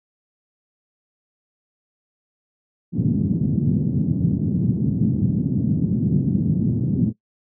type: band-pass noise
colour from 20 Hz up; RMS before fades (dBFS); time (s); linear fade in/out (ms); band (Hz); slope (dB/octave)
pink; -20; 2.92-7.13; 50; 120 to 240; 24
effects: noise-tail reverb RT60 0.1 s tail -18 dB re dry